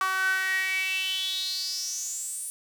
sawtooth tone with high-pass filter sweep, 378.2 Hz, F#4, 38 cents sharp, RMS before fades -29 dBFS, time 0.01-2.5 s, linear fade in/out 0 ms, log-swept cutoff 1200 to 9600 Hz, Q 8, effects none

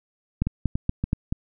two click trains, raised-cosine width 5 ms, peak -12 / -9 dBFS, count 4 / 4, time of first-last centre 0.47-1.325 / 0.42-1.131 s, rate 3.51 / 4.22 Hz, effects none

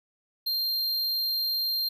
square tone, 4186 Hz, C8, in tune, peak -26 dBFS, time 0.46-1.89 s, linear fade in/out 10 ms, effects none

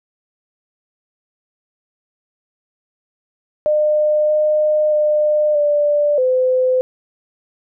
sine tone with pitch steps, 605 / 609 / 603 / 588 / 511 Hz, D#5 / D#5 / D5 / D5 / C5, -49 / -37 / +46 / +2 / -41 cents, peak -12 dBFS, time 3.66-6.81 s, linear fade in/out 0 ms, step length 630 ms, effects none

